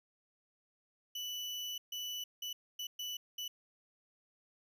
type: tone bursts at uneven times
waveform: 35% pulse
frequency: 2972 Hz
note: F#7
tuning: 7 cents sharp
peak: -37 dBFS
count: 6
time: 1.15-1.78 / 1.92-2.24 / 2.42-2.53 / 2.79-2.87 / 2.99-3.17 / 3.38-3.48 s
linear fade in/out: 5 ms
effects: none